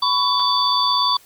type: tone cluster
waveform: sine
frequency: 998 / 1115 / 3474 / 4594 Hz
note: B5 / C#6 / A7 / D8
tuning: +18 / +10 / -23 / -39 cents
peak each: -21 dBFS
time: 0.02-1.17 s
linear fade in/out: 5 ms
effects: white hiss -50 dBFS RMS until 1.25 s + Opus 32 kbps